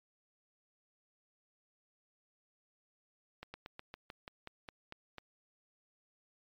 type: slowing click train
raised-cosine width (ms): 0.3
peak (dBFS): -29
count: 11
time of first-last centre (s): 3.43-5.183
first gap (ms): 110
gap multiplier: 1.1
effects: MP3 96 kbps